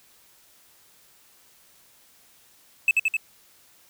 triangle tone with echo, 2612 Hz, E7, 17 cents flat, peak -13 dBFS, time 2.88-2.91 s, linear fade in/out 2 ms, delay 86 ms, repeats 3, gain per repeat -2 dB, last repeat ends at 3.168 s, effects white hiss -57 dBFS RMS until 3.89 s

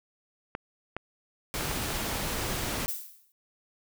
clicks, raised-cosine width 0.5 ms, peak -18 dBFS, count 5, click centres 0.551 / 0.966 / 1.609 / 1.713 / 1.904 s
pink noise, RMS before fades -32 dBFS, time 1.54-2.86 s, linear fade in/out 0 ms
violet noise with exponential decay, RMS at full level -30 dBFS, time 2.88-3.32 s, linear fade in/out 1 ms, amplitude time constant 94 ms
effects none

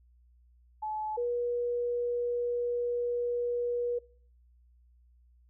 sine tone pair in turn, 859 / 482.1 Hz, A5 / B4, -42 / -42 cents, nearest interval minor seventh, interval 1000 cents, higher first, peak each -32 / -28 dBFS, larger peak second, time 0.82-1.17 / 1.17-3.99 s, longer second, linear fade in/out 10 ms, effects noise-tail reverb RT60 0.5 s tail -23 dB re dry + added 60 Hz sine -59 dBFS peak until 5.49 s

